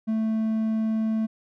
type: tone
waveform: triangle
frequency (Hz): 220.5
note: A3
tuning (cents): +4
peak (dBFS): -20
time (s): 0.07-1.27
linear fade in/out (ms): 20
effects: none